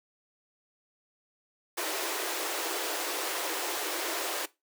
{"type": "high-pass noise", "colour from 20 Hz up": "pink", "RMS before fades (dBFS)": -33, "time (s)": [1.77, 4.46], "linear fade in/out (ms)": 10, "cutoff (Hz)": 310, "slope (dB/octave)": 96, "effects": ["noise-tail reverb RT60 0.2 s tail -18 dB re dry"]}